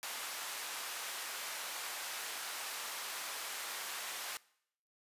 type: high-pass noise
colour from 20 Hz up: pink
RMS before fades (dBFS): -42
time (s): 0.03-4.37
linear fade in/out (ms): 0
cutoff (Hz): 960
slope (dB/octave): 12
effects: noise-tail reverb RT60 0.7 s tail -22 dB re dry + resampled to 32000 Hz